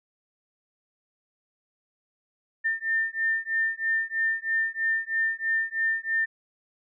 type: beating tone pair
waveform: sine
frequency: 1800 / 1803.1 Hz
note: A6 / A6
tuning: +39 / +42 cents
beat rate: 3.1 Hz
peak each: -27 dBFS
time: 2.64-6.26 s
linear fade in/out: 20 ms
effects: none